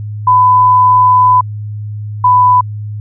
sine tone pair in turn, 1002 / 996.3 Hz, B5 / B5, +25 / +15 cents, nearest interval unison, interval 10 cents, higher first, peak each -4 dBFS, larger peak neither, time 0.27-1.41 / 2.24-2.61 s, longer first, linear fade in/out 5 ms, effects added 105 Hz sine -19 dBFS peak until 3 s

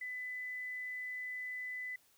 sine tone, 2002 Hz, B6, 23 cents sharp, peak -39 dBFS, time 0.01-1.96 s, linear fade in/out 5 ms, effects white hiss -69 dBFS RMS until 2.17 s

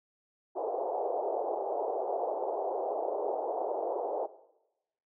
white band-pass noise, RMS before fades -33 dBFS, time 0.55-4.27 s, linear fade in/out 20 ms, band 380 to 810 Hz, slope 48 dB/octave, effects noise-tail reverb RT60 0.9 s tail -17 dB re dry

